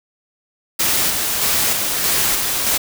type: noise with tremolo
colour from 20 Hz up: white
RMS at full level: -17 dBFS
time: 0.79-2.78 s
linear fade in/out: 10 ms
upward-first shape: square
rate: 1.6 Hz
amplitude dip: 30%
effects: none